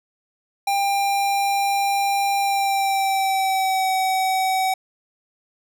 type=tone with pitch glide; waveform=square; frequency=796 to 757.4 Hz; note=G5 to F#5; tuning=+26 to +40 cents; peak=-19 dBFS; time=0.67-4.74 s; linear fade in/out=5 ms; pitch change=-86 cents; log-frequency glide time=2.39-3.9 s; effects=none

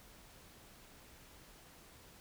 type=silence; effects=pink hiss -59 dBFS RMS until 2.2 s

